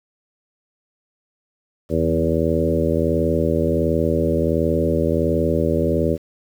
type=harmonic tone with a mistuned harmonic; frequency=81.4 Hz; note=E2; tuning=21 cents flat; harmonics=1 / 2 / 3 / 4 / 5 / 6 / 7; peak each=-24 / -24 / -24 / -24 / -24 / -24 / -24 dBFS; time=1.89-6.18 s; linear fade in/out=50 ms; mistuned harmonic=2; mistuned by=-20 cents; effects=8-bit